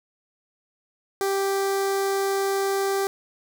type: tone with notch filter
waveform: sawtooth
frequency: 392 Hz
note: G4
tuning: in tune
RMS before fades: -24 dBFS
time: 1.21-3.07 s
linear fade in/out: 0 ms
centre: 2800 Hz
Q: 1.5
effects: none